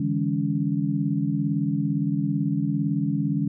sine tone cluster, 145 / 162.8 / 204.3 / 282 Hz, D3 / E3 / G#3 / C#4, -22 / -21 / -28 / +30 cents, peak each -27 dBFS, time 0-3.48 s, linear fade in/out 5 ms, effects none

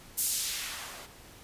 blue noise with band-pass filter sweep, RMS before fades -34 dBFS, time 0.17-1.07 s, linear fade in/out 20 ms, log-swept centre 11000 to 420 Hz, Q 0.79, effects pink hiss -52 dBFS RMS until 1.43 s + resampled to 32000 Hz

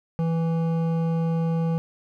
sine tone with hard clipping, 164.81 Hz, E3, in tune, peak -23 dBFS, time 0.19-1.78 s, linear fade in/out 0 ms, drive 11 dB, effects none

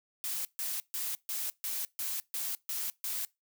blue noise bursts, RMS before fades -35 dBFS, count 9, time 0.24-3.25 s, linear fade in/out 0 ms, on 210 ms, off 140 ms, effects noise-tail reverb RT60 0.2 s tail -22 dB re dry

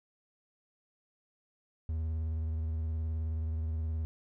triangle tone with vibrato, 79.7 Hz, D#2, 42 cents sharp, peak -29 dBFS, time 1.89-4.05 s, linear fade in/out 0 ms, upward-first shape triangle, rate 19 Hz, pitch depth 52 cents each way, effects none

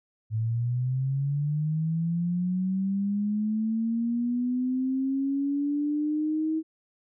sine linear sweep, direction up, 108.2 to 319.7 Hz, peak -24 dBFS, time 0.3-6.63 s, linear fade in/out 50 ms, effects none

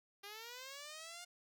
5% pulse linear sweep, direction up, 395.5 to 715 Hz, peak -37 dBFS, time 0.23-1.25 s, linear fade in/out 10 ms, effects none

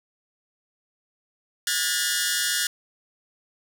10% pulse tone cluster, 1441 / 1637 / 1778 / 1968 Hz, F#6 / G#6 / A6 / B6, -46 / -25 / +18 / -7 cents, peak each -19 / -19 / -18 / -25 dBFS, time 1.67-2.67 s, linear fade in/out 2 ms, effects none

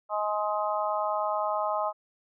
harmonic tone, 209.7 Hz, G#3, 17 cents sharp, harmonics 3 / 4 / 5 / 6, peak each -30 / -31 / -32 / -33 dBFS, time 0.09-1.93 s, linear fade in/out 50 ms, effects none

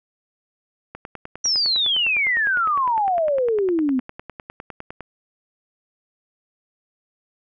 click train, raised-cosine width 0.5 ms, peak -19 dBFS, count 41, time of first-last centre 0.95-5.007 s, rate 9.86 Hz
sine exponential sweep, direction down, 5850 to 246.9 Hz, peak -17 dBFS, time 1.44-4 s, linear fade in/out 10 ms
effects none

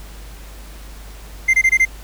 triangle tone bursts, 2087 Hz, C7, 5 cents flat, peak -8 dBFS, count 5, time 1.48-1.853 s, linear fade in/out 10 ms, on 57 ms, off 22 ms, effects added 50 Hz sine -34 dBFS peak until 2.03 s + pink hiss -42 dBFS RMS until 2.03 s

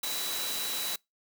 sine tone in noise, 3933 Hz, B7, 8 cents flat, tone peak -36 dBFS, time 0.03-0.96 s, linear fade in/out 5 ms, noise white, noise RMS -34 dBFS, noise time 0.03-0.96 s, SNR -5 dB, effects noise-tail reverb RT60 0.2 s tail -26 dB re dry + high-pass 200 Hz 12 dB/octave

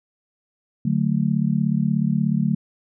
sine chord, D major, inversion none, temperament just, 146.83 / 183.54 / 220.2 Hz, D3 / F#3 / A3, 0 / -14 / +2 cents, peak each -22 dBFS, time 0.85-2.55 s, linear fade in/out 5 ms, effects none

